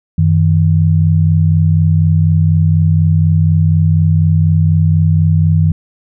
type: tone pair together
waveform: sine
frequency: 94 / 158.09 Hz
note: F#2 / D#3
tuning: +28 / +28 cents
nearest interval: major sixth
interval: 900 cents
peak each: -10 dBFS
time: 0.18-5.72 s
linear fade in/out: 5 ms
effects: none